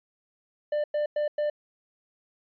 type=tone bursts; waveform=triangle; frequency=595 Hz; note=D5; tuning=22 cents sharp; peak=-22 dBFS; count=4; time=0.72-1.5 s; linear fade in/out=5 ms; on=120 ms; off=100 ms; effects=resampled to 11025 Hz